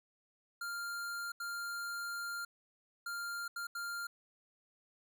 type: tone bursts at uneven times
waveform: square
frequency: 1396.9 Hz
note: F6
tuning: in tune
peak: -39 dBFS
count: 5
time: 0.61-1.32 / 1.4-2.45 / 3.06-3.48 / 3.56-3.67 / 3.75-4.07 s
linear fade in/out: 5 ms
effects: none